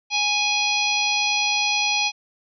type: harmonic tone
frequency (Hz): 830.6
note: G#5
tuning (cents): 0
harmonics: 1 / 3 / 4 / 5 / 6 / 7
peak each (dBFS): -27 / -22 / -27 / -27 / -30 / -30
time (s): 0.1-2.12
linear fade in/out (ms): 50
effects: none